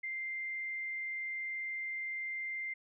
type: tone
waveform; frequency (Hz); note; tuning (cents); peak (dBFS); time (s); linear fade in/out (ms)
sine; 2093; C7; 0; -36; 0.03-2.74; 10
effects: none